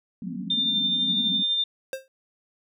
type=band-pass noise; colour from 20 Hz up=pink; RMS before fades=-33 dBFS; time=0.22-1.43 s; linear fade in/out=2 ms; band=170 to 270 Hz; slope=96 dB/octave
type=tone with tremolo; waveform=sine; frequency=3601 Hz; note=A7; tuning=39 cents sharp; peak=-20 dBFS; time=0.5-1.64 s; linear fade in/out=5 ms; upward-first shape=sine; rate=12 Hz; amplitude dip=30%
type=tone with exponential decay; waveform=square; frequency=530 Hz; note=C5; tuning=22 cents sharp; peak=-26 dBFS; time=1.93-2.08 s; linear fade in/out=1 ms; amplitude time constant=31 ms
effects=none